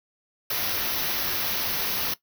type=band-stop noise; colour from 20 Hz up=white; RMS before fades=-27 dBFS; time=0.5-2.14 s; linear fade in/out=5 ms; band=6100 to 11000 Hz; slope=96 dB/octave; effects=noise-tail reverb RT60 0.1 s tail -17 dB re dry